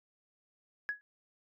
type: tone with exponential decay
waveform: sine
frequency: 1676 Hz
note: G#6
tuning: 15 cents sharp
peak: -27 dBFS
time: 0.89-1.01 s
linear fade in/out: 0 ms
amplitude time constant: 26 ms
effects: tanh soft clip ceiling -25 dBFS